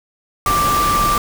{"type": "tone in noise", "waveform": "sine", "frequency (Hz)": 1177, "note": "D6", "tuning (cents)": 3, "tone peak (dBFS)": -14, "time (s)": [0.46, 1.18], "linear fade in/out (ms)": 2, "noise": "pink", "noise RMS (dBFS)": -21, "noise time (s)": [0.46, 1.18], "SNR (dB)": 4, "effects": []}